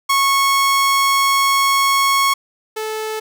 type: tone pair in turn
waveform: sawtooth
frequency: 1100 / 435.4 Hz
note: C#6 / A4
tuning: -14 / -18 cents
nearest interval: octave + major third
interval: 1604 cents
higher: first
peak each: -9 / -18 dBFS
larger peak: first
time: 0.09-2.34 / 2.76-3.2 s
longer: first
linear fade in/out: 10 ms
effects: none